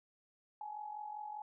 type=tone with amplitude modulation; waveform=sine; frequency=843 Hz; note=G#5; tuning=26 cents sharp; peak=-39 dBFS; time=0.61-1.42 s; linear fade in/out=2 ms; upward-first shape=sine; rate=45.1 Hz; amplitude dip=65%; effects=none